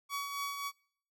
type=tone with tremolo; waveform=sawtooth; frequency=1130 Hz; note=C#6; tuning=33 cents sharp; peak=-30 dBFS; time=0.09-0.72 s; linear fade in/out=50 ms; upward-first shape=triangle; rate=3.7 Hz; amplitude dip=50%; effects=noise-tail reverb RT60 0.6 s tail -24 dB re dry + AAC 64 kbps